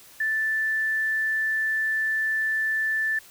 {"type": "tone", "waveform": "sine", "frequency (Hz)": 1760, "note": "A6", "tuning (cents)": 0, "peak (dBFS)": -22, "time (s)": [0.2, 3.19], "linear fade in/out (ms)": 5, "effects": ["white hiss -50 dBFS RMS until 3.3 s"]}